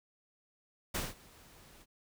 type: noise with ADSR envelope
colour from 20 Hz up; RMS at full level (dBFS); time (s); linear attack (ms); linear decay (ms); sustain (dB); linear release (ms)
pink; -34; 0.94-1.86; 10; 190; -24; 42
effects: none